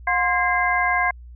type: tone cluster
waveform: sine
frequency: 718 / 1049 / 1625 / 2080 Hz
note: F5 / C6 / G#6 / C7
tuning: +48 / +4 / -38 / -11 cents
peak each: -23 dBFS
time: 0.07-1.11 s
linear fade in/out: 5 ms
effects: added 60 Hz sine -38 dBFS peak until 1.35 s